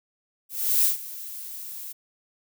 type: noise with ADSR envelope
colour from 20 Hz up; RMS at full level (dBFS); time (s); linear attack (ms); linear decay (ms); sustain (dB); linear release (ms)
violet; -19; 0.49-1.93; 350; 130; -18; 15
effects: none